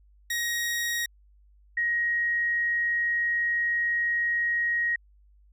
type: tone pair in turn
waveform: sawtooth / sine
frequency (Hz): 1886 / 1886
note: A#6 / A#6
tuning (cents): +20 / +20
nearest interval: unison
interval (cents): 0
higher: neither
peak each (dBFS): -23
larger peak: neither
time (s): 0.3-1.06 / 1.77-4.96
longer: second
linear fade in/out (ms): 5
effects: added 50 Hz sine -55 dBFS peak until 5.52 s